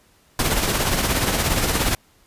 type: noise with tremolo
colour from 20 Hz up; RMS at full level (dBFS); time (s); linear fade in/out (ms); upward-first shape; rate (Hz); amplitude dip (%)
pink; -18; 0.39-1.95; 2; triangle; 17; 55
effects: pink hiss -57 dBFS RMS until 2.26 s + resampled to 32000 Hz